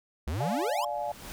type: exponential sweep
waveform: square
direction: up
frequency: 64.3 to 1106 Hz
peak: -30 dBFS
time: 0.27-0.85 s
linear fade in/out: 5 ms
type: chord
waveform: sine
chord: D diminished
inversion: none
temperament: just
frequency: 587.3 / 704.8 / 845.8 Hz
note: D5 / F5 / Ab5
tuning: 0 / +16 / +31 cents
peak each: -34 dBFS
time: 0.4-1.12 s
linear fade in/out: 5 ms
type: noise with exponential growth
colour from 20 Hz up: pink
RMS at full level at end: -40 dBFS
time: 0.53-1.32 s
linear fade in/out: 0 ms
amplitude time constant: 170 ms
effects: none